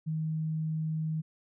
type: tone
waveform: sine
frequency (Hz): 157.7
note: D#3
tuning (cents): +24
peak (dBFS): -29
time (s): 0.06-1.22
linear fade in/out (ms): 20
effects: none

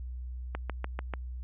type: click train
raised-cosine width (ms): 0.5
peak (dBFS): -19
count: 5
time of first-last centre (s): 0.55-1.137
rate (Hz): 6.81
effects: added 62 Hz sine -36 dBFS peak until 1.43 s + resampled to 8000 Hz

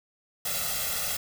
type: noise with comb filter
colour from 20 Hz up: white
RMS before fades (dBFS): -30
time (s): 0.45-1.17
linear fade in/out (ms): 5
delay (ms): 1.5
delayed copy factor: +1
effects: none

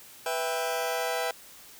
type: chord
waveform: sawtooth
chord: E minor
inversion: second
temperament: just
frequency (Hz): 494.4 / 659.3 / 791.1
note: B4 / E5 / G5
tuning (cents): +2 / 0 / +16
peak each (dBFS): -28 / -28 / -29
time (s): 0.26-1.31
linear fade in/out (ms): 2
effects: white hiss -50 dBFS RMS until 1.79 s

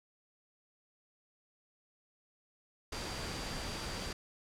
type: tone in noise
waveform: sine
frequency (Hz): 4714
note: D8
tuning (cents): +6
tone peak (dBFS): -48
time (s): 2.92-4.13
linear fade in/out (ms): 5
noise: pink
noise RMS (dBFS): -40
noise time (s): 2.92-4.13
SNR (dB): -11
effects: low-pass 8000 Hz 12 dB/octave

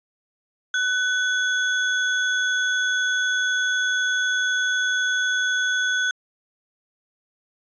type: tone with sample-and-hold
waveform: sine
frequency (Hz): 1498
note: F#6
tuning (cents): +21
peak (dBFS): -19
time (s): 0.74-6.11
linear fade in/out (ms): 2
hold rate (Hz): 4900
effects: resampled to 16000 Hz

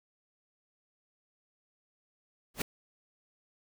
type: noise with exponential growth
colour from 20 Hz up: pink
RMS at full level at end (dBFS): -25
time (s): 2.54-2.62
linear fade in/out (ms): 5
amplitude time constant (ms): 16
effects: none

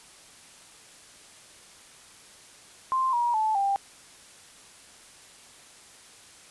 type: tone with pitch steps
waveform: sine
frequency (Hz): 1046.5 / 954.1 / 869.9 / 793.1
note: C6 / A#5 / A5 / G5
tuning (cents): 0 / +40 / -20 / +20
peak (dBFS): -22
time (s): 2.92-3.76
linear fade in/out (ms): 0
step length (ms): 210
effects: white hiss -51 dBFS RMS until 6.5 s + resampled to 24000 Hz

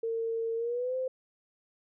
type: tone with pitch glide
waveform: sine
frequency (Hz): 455.3 to 517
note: A#4 to C5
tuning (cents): -41 to -21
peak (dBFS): -29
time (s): 0.03-1.08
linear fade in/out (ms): 5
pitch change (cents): +220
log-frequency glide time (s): 0.56-0.96
effects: none

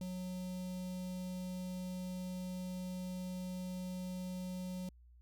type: tone with notch filter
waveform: square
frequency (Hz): 183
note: F#3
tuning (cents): -19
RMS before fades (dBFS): -42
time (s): 0.01-4.89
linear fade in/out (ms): 2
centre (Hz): 1500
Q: 0.51
effects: added 60 Hz sine -58 dBFS peak until 5.21 s

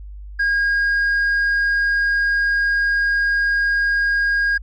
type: tone with tanh clipping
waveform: sine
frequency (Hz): 1629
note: G#6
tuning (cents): -34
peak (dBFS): -16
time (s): 0.39-4.58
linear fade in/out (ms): 10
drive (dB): 2
effects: added 50 Hz sine -32 dBFS peak until 4.62 s

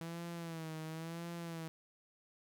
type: tone with vibrato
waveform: sawtooth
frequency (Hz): 164.2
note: E3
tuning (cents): -6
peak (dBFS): -38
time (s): 0.01-1.68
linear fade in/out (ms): 0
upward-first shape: sine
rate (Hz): 0.96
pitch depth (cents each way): 68
effects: none

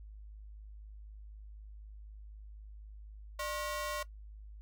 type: ring-modulated tone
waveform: sawtooth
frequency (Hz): 839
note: G#5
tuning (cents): +17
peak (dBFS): -29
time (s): 3.39-4.03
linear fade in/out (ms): 5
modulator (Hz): 241
effects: noise-tail reverb RT60 0.1 s tail -18 dB re dry + added 52 Hz sine -47 dBFS peak until 4.61 s

